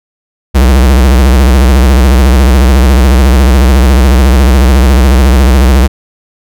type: tone with vibrato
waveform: square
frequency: 64.9 Hz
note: C2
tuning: 13 cents flat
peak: -3 dBFS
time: 0.54-5.88 s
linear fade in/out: 20 ms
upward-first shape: sine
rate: 14 Hz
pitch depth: 150 cents each way
effects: none